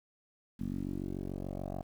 10% pulse tone with low-pass filter sweep, 46.86 Hz, F#1, 23 cents sharp, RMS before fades -38 dBFS, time 0.59-1.83 s, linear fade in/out 20 ms, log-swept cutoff 230 to 720 Hz, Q 3.1, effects 10-bit

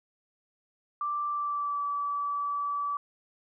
sine tone with pitch glide, 1174.7 to 1151.9 Hz, D6 to D6, 0 to -34 cents, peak -28 dBFS, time 1.01-2.97 s, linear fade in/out 2 ms, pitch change -34 cents, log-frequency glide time 1.29-1.83 s, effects none

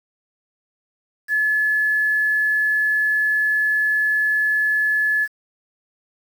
sine tone with quantisation, 1715 Hz, A6, 45 cents flat, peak -16 dBFS, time 1.28-5.28 s, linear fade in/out 50 ms, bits 7, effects none

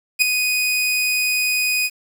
sawtooth tone with ADSR envelope, 2490 Hz, D#7, 1 cent sharp, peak -6 dBFS, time 0.19-1.9 s, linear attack 30 ms, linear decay 6 ms, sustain -8 dB, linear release 46 ms, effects 7-bit

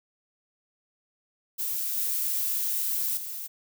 violet noise with level steps, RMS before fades -30 / -28 / -36 dBFS, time 1.58-3.48 s, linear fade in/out 20 ms, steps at 1.97 / 3.17 s, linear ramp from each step 2 ms, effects none

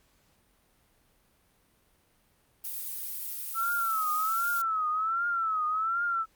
violet noise, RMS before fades -36 dBFS, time 2.64-4.62 s, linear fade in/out 5 ms
sine tone with vibrato, 1318.5 Hz, E6, in tune, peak -26 dBFS, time 3.54-6.26 s, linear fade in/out 50 ms, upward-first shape triangle, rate 1.3 Hz, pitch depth 130 cents each way
effects pink hiss -67 dBFS RMS until 6.35 s + Opus 48 kbps

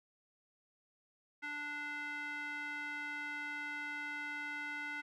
square tone with band-pass filter, 293.7 Hz, D4, in tune, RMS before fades -42 dBFS, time 1.42-5.02 s, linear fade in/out 20 ms, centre 1800 Hz, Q 9.7, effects none

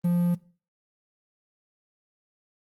triangle tone with quantisation, 174.61 Hz, F3, in tune, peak -18 dBFS, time 0.04-0.35 s, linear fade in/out 10 ms, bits 8, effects noise-tail reverb RT60 0.4 s tail -21 dB re dry + Opus 24 kbps

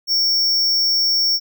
square tone, 5480 Hz, F8, 34 cents flat, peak -15 dBFS, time 0.07-1.4 s, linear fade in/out 50 ms, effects none

